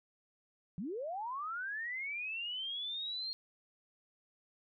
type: linear sweep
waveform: sine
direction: up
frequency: 156.1 to 4250 Hz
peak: -37 dBFS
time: 0.78-3.33 s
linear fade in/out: 0 ms
effects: none